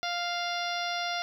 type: harmonic tone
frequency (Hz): 698.5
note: F5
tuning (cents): 0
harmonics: 1 / 2 / 3 / 4 / 5 / 6 / 7 / 8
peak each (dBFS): -33 / -36 / -38 / -41 / -38 / -42 / -41 / -42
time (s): 0.03-1.22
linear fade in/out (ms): 0
effects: 10-bit